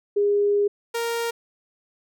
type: tone pair in turn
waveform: sine / sawtooth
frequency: 408.4 / 465.8 Hz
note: G#4 / A#4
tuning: -29 / -1 cents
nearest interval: major second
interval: 228 cents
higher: second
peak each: -17 / -20 dBFS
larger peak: first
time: 0.16-0.68 / 0.94-1.31 s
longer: first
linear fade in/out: 10 ms
effects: none